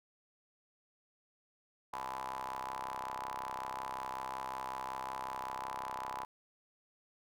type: ring-modulated tone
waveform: sawtooth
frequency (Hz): 65.41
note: C2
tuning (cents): 0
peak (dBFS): -32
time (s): 1.93-6.25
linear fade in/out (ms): 5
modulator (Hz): 932
effects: none